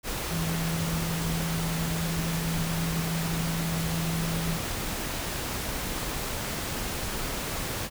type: tone in noise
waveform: sine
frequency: 164.81 Hz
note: E3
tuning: in tune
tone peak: -28 dBFS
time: 0.28-4.59 s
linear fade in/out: 50 ms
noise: pink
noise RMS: -32 dBFS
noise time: 0.03-7.9 s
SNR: +1 dB
effects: none